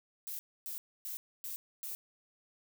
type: noise bursts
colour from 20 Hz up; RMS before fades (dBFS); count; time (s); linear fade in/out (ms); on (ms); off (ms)
violet; -41; 5; 0.27-1.95; 0; 120; 270
effects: none